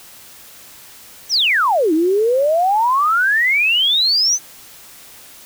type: exponential two-way sweep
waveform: sine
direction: down then up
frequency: 6270 to 306 to 6270 Hz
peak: -12 dBFS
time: 1.29-4.39 s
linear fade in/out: 50 ms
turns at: 1.93 s
effects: white hiss -41 dBFS RMS until 5.45 s